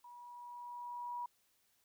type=tone with level ramp; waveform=sine; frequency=967 Hz; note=B5; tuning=37 cents flat; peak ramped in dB=-52 to -38 dBFS; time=0.04-1.26 s; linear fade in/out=5 ms; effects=white hiss -75 dBFS RMS until 1.84 s